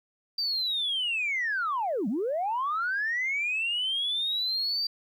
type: linear two-way sweep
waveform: sine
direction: down then up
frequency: 4699 to 185 to 4699 Hz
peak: -25 dBFS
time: 0.38-4.87 s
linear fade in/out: 5 ms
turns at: 2.08 s
effects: tanh soft clip ceiling -22 dBFS + 11-bit